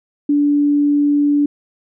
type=tone; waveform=sine; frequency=290 Hz; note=D4; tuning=22 cents flat; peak=-11 dBFS; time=0.29-1.46 s; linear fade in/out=5 ms; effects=none